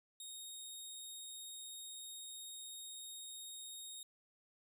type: tone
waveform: 15% pulse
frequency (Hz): 3729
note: A#7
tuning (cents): 0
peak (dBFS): -40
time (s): 0.2-4.03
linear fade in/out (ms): 2
effects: resampled to 32000 Hz